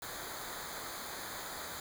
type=noise with comb filter; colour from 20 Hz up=pink; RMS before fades=-43 dBFS; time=0.02-1.8 s; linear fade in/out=2 ms; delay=0.36 ms; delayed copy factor=-0.8; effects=none